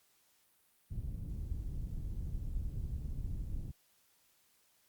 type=low-pass noise; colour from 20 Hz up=pink; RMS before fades=-39 dBFS; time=0.9-3.72 s; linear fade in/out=20 ms; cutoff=110 Hz; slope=12 dB/octave; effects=white hiss -71 dBFS RMS until 4.88 s + Opus 48 kbps